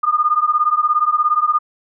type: beating tone pair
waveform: sine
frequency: 1210 / 1227 Hz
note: D#6 / D#6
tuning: -49 / -25 cents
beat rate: 17 Hz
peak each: -16 dBFS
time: 0.03-1.59 s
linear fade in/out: 10 ms
effects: none